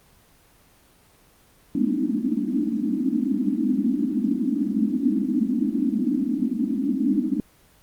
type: band-pass noise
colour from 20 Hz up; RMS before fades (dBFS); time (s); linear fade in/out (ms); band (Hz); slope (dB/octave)
white; -23; 1.75-7.4; 2; 200 to 310; 96
effects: pink hiss -56 dBFS RMS until 7.82 s + Opus 24 kbps